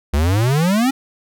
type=exponential sweep; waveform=square; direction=up; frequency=68 to 277.2 Hz; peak=-14 dBFS; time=0.13-0.91 s; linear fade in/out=10 ms; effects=none